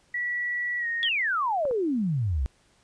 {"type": "tone with pitch glide", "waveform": "sine", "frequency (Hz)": [1944, 1860.5], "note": ["B6", "A#6"], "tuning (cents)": [-28, -4], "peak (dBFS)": -26, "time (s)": [0.14, 1.09], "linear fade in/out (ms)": 5, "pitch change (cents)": -76, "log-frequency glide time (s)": [0.79, 0.87]}
{"type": "exponential sweep", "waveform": "sine", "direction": "down", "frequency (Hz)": [3430, 59.3], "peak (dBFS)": -23, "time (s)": [1.03, 2.46], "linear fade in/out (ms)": 0}
{"type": "clicks", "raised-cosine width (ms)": 1, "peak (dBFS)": -25, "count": 2, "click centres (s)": [1.653, 1.711]}
{"effects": ["pink hiss -63 dBFS RMS until 2.83 s", "resampled to 22050 Hz"]}